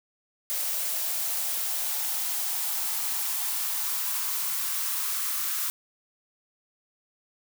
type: noise with high-pass filter sweep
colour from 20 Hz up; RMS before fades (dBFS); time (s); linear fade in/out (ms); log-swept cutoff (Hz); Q
blue; -29; 0.5-5.7; 0; 580 to 1200; 2.8
effects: none